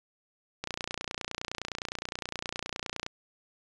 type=click train; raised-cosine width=0.2 ms; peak=-16 dBFS; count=73; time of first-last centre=0.64-3.064 s; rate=29.7 Hz; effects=resampled to 22050 Hz